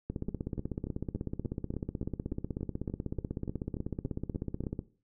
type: two click trains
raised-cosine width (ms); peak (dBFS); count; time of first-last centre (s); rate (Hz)
3; -24 / -21; 16 / 77; 0.29-4.638 / 0.1-4.791; 3.45 / 16.2
effects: noise-tail reverb RT60 0.4 s tail -17 dB re dry